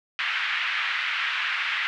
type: band-pass noise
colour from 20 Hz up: pink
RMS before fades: -27 dBFS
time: 0.19-1.87 s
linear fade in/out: 0 ms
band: 1500 to 2900 Hz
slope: 24 dB/octave
effects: none